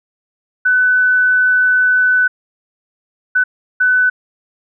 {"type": "tone bursts at uneven times", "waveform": "sine", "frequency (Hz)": 1501, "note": "F#6", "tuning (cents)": 24, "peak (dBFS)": -9, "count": 3, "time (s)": [[0.65, 2.28], [3.35, 3.44], [3.8, 4.1]], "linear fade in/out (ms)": 10, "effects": []}